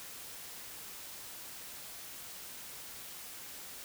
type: silence
effects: white hiss -47 dBFS RMS until 3.84 s